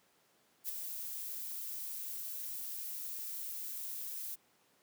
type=noise with ADSR envelope; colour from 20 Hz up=violet; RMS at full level=-36 dBFS; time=0.64-4.36 s; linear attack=48 ms; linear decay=12 ms; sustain=-6 dB; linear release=20 ms; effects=pink hiss -70 dBFS RMS until 4.82 s + high-pass 200 Hz 12 dB/octave